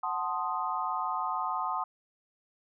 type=chord; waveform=sine; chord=F# diminished seventh; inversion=none; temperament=equal; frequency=740 / 880 / 1046.5 / 1244.5 Hz; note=F#5 / A5 / C6 / Eb6; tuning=0 / 0 / 0 / 0 cents; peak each=-36 / -35 / -34 / -34 dBFS; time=0.03-1.84 s; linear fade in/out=5 ms; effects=none